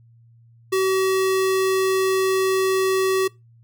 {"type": "tone", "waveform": "square", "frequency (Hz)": 380.1, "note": "F#4", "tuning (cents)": 47, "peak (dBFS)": -18, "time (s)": [0.72, 3.28], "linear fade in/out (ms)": 10, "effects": ["noise-tail reverb RT60 0.2 s tail -22 dB re dry", "added 116 Hz sine -49 dBFS peak until 3.63 s"]}